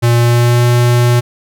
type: tone with pitch glide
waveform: square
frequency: 118.8 to 121.02 Hz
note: A#2 to B2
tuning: +33 to -35 cents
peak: -8 dBFS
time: 0.02-1.21 s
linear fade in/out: 20 ms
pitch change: +32 cents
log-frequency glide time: 0.17-0.66 s
effects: none